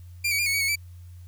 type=tone with pitch steps; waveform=sawtooth; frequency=2385 / 2263 / 2397 / 2208 / 2258 / 2198 / 2314 Hz; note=D7 / C#7 / D7 / C#7 / C#7 / C#7 / D7; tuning=+26 / +35 / +35 / -7 / +31 / -15 / -26 cents; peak=-19 dBFS; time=0.24-0.758 s; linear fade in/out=10 ms; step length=74 ms; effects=added 88 Hz sine -41 dBFS peak until 1.27 s + white hiss -63 dBFS RMS until 1.27 s